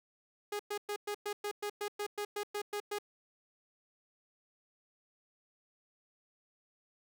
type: tone bursts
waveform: sawtooth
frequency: 412.9 Hz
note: G#4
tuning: 10 cents flat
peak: -31 dBFS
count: 14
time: 0.52-2.986 s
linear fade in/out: 5 ms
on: 74 ms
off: 110 ms
effects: none